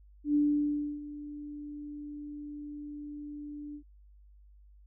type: tone with ADSR envelope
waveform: sine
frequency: 293.7 Hz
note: D4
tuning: in tune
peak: -22 dBFS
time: 0.24-3.83 s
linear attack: 110 ms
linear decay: 650 ms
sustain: -17 dB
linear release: 81 ms
effects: added 50 Hz sine -54 dBFS peak until 4.86 s